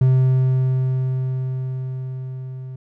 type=tone with level ramp; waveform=triangle; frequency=129.8 Hz; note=C3; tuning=13 cents flat; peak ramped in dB=-9 to -28 dBFS; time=0.01-2.76 s; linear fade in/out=5 ms; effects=none